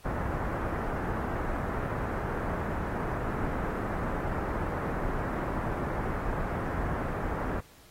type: low-pass noise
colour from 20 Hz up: pink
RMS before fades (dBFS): -32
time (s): 0.04-7.61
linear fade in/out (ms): 20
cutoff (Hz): 1600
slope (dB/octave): 24
effects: pink hiss -57 dBFS RMS until 7.9 s + AAC 48 kbps